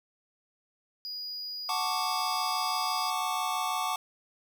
triangle tone, 4903 Hz, D#8, 26 cents flat, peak -34 dBFS, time 1.05-3.1 s, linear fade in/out 0 ms
square chord, D major seventh, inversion first, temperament equal, 740 / 880 / 1108.7 / 1174.7 Hz, F#5 / A5 / C#6 / D6, 0 / 0 / 0 / 0 cents, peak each -35 dBFS, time 1.69-3.96 s, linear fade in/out 2 ms
effects none

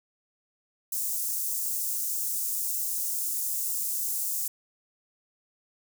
white high-pass noise, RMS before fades -30 dBFS, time 0.92-4.48 s, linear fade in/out 5 ms, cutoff 6700 Hz, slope 24 dB/octave, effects none

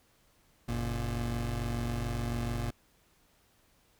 25% pulse tone pair together, 46.95 / 118.3 Hz, F#1 / A#2, +26 / +26 cents, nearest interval octave + major third, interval 1600 cents, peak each -31 / -30 dBFS, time 0.68-2.71 s, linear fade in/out 10 ms, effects pink hiss -67 dBFS RMS until 3.99 s

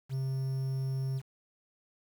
triangle tone with quantisation, 133.1 Hz, C3, 30 cents sharp, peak -28 dBFS, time 0.09-1.22 s, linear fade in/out 50 ms, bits 9, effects none

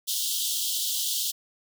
pink high-pass noise, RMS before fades -28 dBFS, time 0.07-1.32 s, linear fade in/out 20 ms, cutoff 3000 Hz, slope 96 dB/octave, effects none

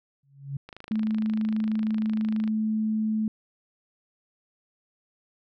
sine tone with exponential growth, 138.9 Hz, C#3, 4 cents sharp, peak -26 dBFS, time 0.23-0.57 s, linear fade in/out 5 ms, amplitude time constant 73 ms
click train, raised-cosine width 0.3 ms, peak -26 dBFS, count 48, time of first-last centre 0.69-2.477 s, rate 26.3 Hz
sine tone, 217.2 Hz, A3, 22 cents flat, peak -23 dBFS, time 0.91-3.28 s, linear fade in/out 2 ms
effects none

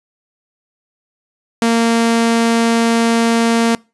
sawtooth tone, 230.5 Hz, A#3, 19 cents flat, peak -7 dBFS, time 1.62-3.75 s, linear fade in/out 2 ms, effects noise-tail reverb RT60 0.3 s tail -25 dB re dry + resampled to 24000 Hz

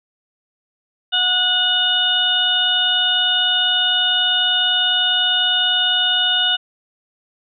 harmonic tone with a mistuned harmonic, 731 Hz, F#5, 21 cents flat, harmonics 1 / 2 / 4 / 5, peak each -27 / -22 / -17 / -19 dBFS, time 1.12-6.57 s, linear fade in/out 20 ms, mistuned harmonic 5, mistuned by -19 cents, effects none

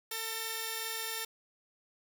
5% pulse tone pair together, 447.9 / 1814 Hz, A4 / A#6, +31 / -48 cents, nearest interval 2 octaves, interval 2421 cents, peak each -27 dBFS, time 0.11-1.25 s, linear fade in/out 5 ms, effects none

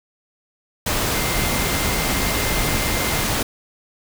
sine tone in noise, 2093 Hz, C7, in tune, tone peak -30 dBFS, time 1.14-3.24 s, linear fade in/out 5 ms, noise pink, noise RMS -21 dBFS, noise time 0.86-3.43 s, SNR -12 dB, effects none

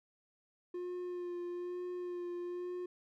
triangle tone with vibrato, 354.8 Hz, F4, 27 cents sharp, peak -36 dBFS, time 0.74-2.86 s, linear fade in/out 5 ms, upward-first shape sine, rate 1.1 Hz, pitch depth 19 cents each way, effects none

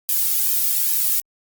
violet noise with flanger, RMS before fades -19 dBFS, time 0.09-1.2 s, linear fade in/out 0 ms, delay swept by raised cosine 1.4 to 2.04 ms, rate 2.4 Hz, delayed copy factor -0.85, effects Opus 48 kbps

